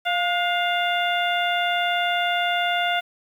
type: harmonic tone with a mistuned harmonic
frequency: 700 Hz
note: F5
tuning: 4 cents sharp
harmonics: 1 / 2 / 3 / 4 / 5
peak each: -23 / -26 / -28 / -29 / -30 dBFS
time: 0.05-3.01 s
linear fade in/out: 20 ms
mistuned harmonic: 2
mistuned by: +50 cents
effects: 8-bit